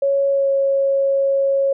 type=tone with pitch glide; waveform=sine; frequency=554.4 to 548.7 Hz; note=C#5 to C#5; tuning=0 to -18 cents; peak=-14 dBFS; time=0.02-1.73 s; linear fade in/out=5 ms; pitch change=-18 cents; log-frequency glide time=0.3-0.49 s; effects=none